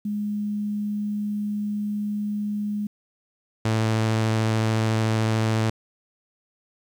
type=tone pair in turn; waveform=sine / sawtooth; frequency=207.7 / 110.79 Hz; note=G#3 / A2; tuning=0 / +12 cents; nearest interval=major seventh; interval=1088 cents; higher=first; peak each=-24 / -16 dBFS; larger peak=second; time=0.05-2.87 / 3.65-5.7 s; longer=first; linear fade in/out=5 ms; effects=low-pass 8000 Hz 12 dB/octave + 9-bit